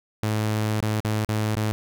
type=tone with dropouts; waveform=sawtooth; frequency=107.7 Hz; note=A2; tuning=37 cents flat; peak=-18 dBFS; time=0.23-1.72 s; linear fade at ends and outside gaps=0 ms; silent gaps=0.805-0.826 / 1.003-1.048 / 1.247-1.289 / 1.552-1.567 s; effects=none